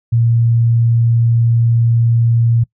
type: tone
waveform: sine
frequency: 116.54 Hz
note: A#2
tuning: in tune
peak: -9 dBFS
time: 0.12-2.64 s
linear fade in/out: 10 ms
effects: noise-tail reverb RT60 0.1 s tail -23 dB re dry